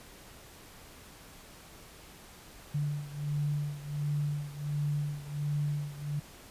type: beating tone pair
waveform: sine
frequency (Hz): 146 / 147.4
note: D3 / D3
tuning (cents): -10 / +7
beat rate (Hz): 1.4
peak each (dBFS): -32 / -35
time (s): 2.74-6.2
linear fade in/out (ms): 10
effects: pink hiss -52 dBFS RMS until 6.5 s + resampled to 32000 Hz